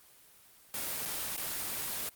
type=noise with dropouts; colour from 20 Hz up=white; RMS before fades=-36 dBFS; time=0.74-2.09 s; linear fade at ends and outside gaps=1 ms; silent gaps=1.053-1.057 / 1.365-1.377 s; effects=white hiss -59 dBFS RMS until 2.15 s + Opus 24 kbps